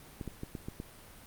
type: clicks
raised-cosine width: 3 ms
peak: -25 dBFS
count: 6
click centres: 0.212 / 0.277 / 0.434 / 0.552 / 0.685 / 0.801 s
effects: pink hiss -53 dBFS RMS until 1.26 s + Opus 32 kbps